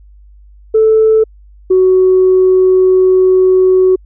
sine tone pair in turn, 439.2 / 372.6 Hz, A4 / F#4, -3 / +12 cents, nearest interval minor third, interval 285 cents, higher first, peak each -4 dBFS, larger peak neither, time 0.74-1.24 / 1.7-3.96 s, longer second, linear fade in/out 10 ms, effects tanh soft clip ceiling -1 dBFS + added 50 Hz sine -37 dBFS peak until 4.05 s

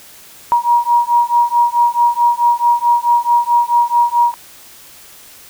sine beating tone pair, 950 / 954.6 Hz, A#5 / A#5, +33 / +41 cents, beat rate 4.6 Hz, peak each -13 dBFS, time 0.52-4.34 s, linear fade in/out 0 ms, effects white hiss -40 dBFS RMS until 5.49 s

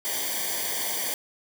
white noise with comb filter, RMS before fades -29 dBFS, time 0.05-1.14 s, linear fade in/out 0 ms, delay 0.75 ms, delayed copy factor -0.9, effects none

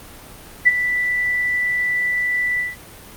sine tone with ADSR envelope, 1975.5 Hz, B6, in tune, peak -6 dBFS, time 0.65-2.76 s, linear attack 23 ms, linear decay 29 ms, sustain -11 dB, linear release 170 ms, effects pink hiss -40 dBFS RMS until 3.16 s + Opus 32 kbps

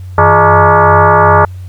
sine tone with frequency modulation, 161.4 Hz, E3, 36 cents flat, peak -3 dBFS, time 0.18-1.45 s, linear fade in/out 2 ms, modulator 256 Hz, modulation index 4.9, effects added 92 Hz sine -23 dBFS peak until 1.68 s + pink hiss -47 dBFS RMS until 1.68 s

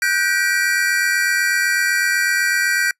square chord, G major seventh, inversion third, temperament equal with one note detuned, 1480 / 1568 / 1928.2 / 2349 Hz, F#6 / G6 / B6 / D7, 0 / 0 / -42 / 0 cents, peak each -23 / -20 / -22 / -26 dBFS, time 0.02-2.91 s, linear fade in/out 2 ms, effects noise-tail reverb RT60 0.1 s tail -26 dB re dry + resampled to 32000 Hz

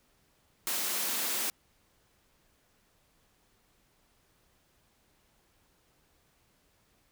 white high-pass noise, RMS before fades -32 dBFS, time 0.67-1.5 s, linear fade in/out 0 ms, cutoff 180 Hz, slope 96 dB/octave, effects pink hiss -69 dBFS RMS until 7.11 s

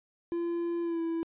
triangle tone with pitch glide, 341.5 to 330.8 Hz, F4 to E4, -39 to +6 cents, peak -27 dBFS, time 0.32-1.23 s, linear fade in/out 0 ms, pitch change -55 cents, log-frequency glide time 0.82-1.01 s, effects resampled to 8000 Hz

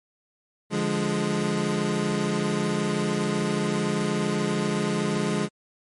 25% pulse chord, D diminished, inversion none, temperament equal, 146.83 / 174.61 / 207.7 Hz, D3 / F3 / Ab3, 0 / 0 / 0 cents, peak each -26 / -25 / -22 dBFS, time 0.7-5.49 s, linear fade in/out 50 ms, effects MP3 48 kbps

